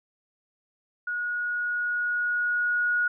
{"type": "tone with level ramp", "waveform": "sine", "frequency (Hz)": 1450, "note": "F#6", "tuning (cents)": -35, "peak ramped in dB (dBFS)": [-27, -21], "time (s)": [1.07, 3.08], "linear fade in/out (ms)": 5, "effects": []}